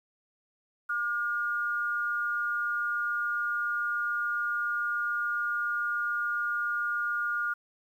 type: tone pair together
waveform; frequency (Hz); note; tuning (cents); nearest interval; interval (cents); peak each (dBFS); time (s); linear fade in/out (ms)
sine; 1200 / 1427; D6 / F6; +37 / +37; minor third; 300; -35 / -28; 0.89-7.54; 10
effects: 10-bit